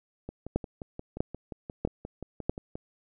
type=two click trains; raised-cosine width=2 ms; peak=-12 / -24 dBFS; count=4 / 15; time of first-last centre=0.56-2.495 / 0.29-2.755 s; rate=1.55 / 5.68 Hz; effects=none